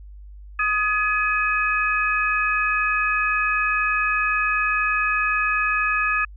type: tone cluster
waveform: sine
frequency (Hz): 1251 / 1696 / 2527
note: D#6 / G#6 / D#7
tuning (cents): +9 / +36 / +26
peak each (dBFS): -23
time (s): 0.59-6.25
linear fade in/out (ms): 5
effects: added 50 Hz sine -38 dBFS peak until 6.36 s